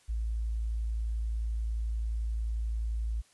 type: tone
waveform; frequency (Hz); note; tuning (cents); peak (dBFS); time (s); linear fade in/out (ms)
sine; 55.7; A1; +22; -29; 0.08-3.22; 20
effects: white hiss -64 dBFS RMS until 3.33 s + resampled to 24000 Hz